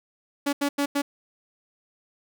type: tone bursts at uneven times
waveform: sawtooth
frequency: 284.3 Hz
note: C#4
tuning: 44 cents sharp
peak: -18 dBFS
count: 4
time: 0.46-0.53 / 0.61-0.69 / 0.78-0.86 / 0.95-1.02 s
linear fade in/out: 10 ms
effects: none

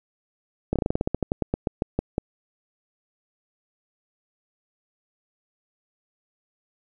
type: slowing click train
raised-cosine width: 2 ms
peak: -9 dBFS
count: 18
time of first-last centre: 0.73-2.181 s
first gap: 27 ms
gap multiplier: 1.13
effects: none

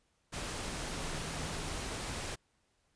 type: tone in noise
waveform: sine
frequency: 158.2 Hz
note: D#3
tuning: 29 cents sharp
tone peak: -47 dBFS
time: 0.71-1.78 s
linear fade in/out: 20 ms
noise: pink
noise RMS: -39 dBFS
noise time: 0.32-2.36 s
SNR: -11 dB
effects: pink hiss -75 dBFS RMS until 2.95 s + resampled to 22050 Hz

